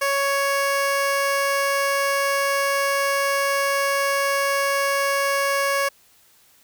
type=tone; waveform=15% pulse; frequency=556 Hz; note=C#5; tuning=5 cents sharp; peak=-13 dBFS; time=0.01-5.89 s; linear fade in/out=10 ms; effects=white hiss -56 dBFS RMS until 6.63 s